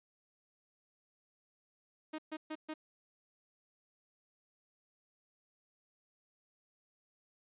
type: tone bursts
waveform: sawtooth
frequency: 311.1 Hz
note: D#4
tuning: in tune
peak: -35 dBFS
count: 4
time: 2.13-2.74 s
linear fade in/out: 10 ms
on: 55 ms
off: 130 ms
effects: resampled to 8000 Hz